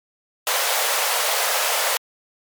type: high-pass noise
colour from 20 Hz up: pink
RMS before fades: -21 dBFS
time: 0.47-1.97 s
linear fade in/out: 0 ms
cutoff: 500 Hz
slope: 48 dB/octave
effects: MP3 96 kbps